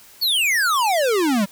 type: exponential sweep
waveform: square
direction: down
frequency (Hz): 4590 to 188.2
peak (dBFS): -17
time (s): 0.21-1.46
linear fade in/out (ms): 20
effects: white hiss -47 dBFS RMS until 1.51 s